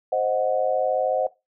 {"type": "chord", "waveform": "sine", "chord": "C diminished", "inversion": "none", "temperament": "equal with one note detuned", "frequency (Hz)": [523.3, 622.3, 736.2], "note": ["C5", "Eb5", "Gb5"], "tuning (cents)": [0, 0, -9], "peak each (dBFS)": -24, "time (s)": [0.12, 1.27], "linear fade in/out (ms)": 5, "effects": ["noise-tail reverb RT60 0.2 s tail -17 dB re dry"]}